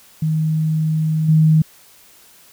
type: tone with level steps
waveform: sine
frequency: 157.1 Hz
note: D#3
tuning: 17 cents sharp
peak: -15 / -9 dBFS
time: 0.22-1.62 s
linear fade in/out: 5 ms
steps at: 1.28 s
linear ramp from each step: 10 ms
effects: white hiss -48 dBFS RMS until 2.52 s